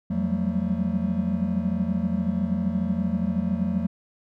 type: tone cluster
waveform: triangle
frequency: 84.9 / 177.3 / 190.1 / 198.3 / 224.7 Hz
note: F2 / F3 / F#3 / G3 / A3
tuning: -48 / +26 / +47 / +20 / +37 cents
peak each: -32 / -26 / -25 / -30 / -26 dBFS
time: 0.1-3.87 s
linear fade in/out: 10 ms
effects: none